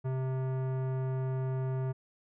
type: tone with tanh clipping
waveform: sine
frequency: 130.81 Hz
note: C3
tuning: in tune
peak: -32 dBFS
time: 0.04-1.93 s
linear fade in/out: 20 ms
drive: 17 dB
effects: none